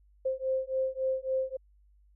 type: beating tone pair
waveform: sine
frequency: 523.3 / 526.9 Hz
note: C5 / C5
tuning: 0 / +12 cents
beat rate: 3.6 Hz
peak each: -31 dBFS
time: 0.25-1.57 s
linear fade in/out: 10 ms
effects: added 50 Hz sine -59 dBFS peak until 2.15 s